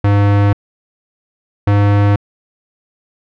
square tone pair in turn, 101.4 / 101.79 Hz, G#2 / G#2, -41 / -34 cents, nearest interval unison, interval 7 cents, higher second, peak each -9 dBFS, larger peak neither, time 0.04-0.53 / 1.67-2.16 s, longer neither, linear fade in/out 5 ms, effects low-pass 2000 Hz 12 dB/octave

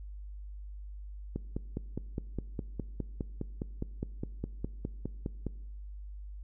click train, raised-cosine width 3 ms, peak -21 dBFS, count 21, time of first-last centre 1.36-5.467 s, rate 4.87 Hz, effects noise-tail reverb RT60 0.9 s tail -20 dB re dry + added 50 Hz sine -41 dBFS peak until 6.43 s

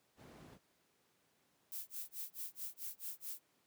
brown noise, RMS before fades -49 dBFS, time 0.16-0.59 s, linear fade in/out 50 ms
violet noise with tremolo, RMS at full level -43 dBFS, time 1.72-3.4 s, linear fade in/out 0 ms, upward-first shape sine, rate 4.6 Hz, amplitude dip 100%
effects pink hiss -75 dBFS RMS until 3.66 s + high-pass 150 Hz 12 dB/octave

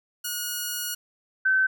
5% pulse / sine tone pair in turn, 1448 / 1534.5 Hz, F#6 / G6, -38 / -37 cents, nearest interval minor second, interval 101 cents, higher second, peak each -17 / -18 dBFS, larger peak first, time 0.24-0.95 / 1.45-1.67 s, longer first, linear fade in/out 10 ms, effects none

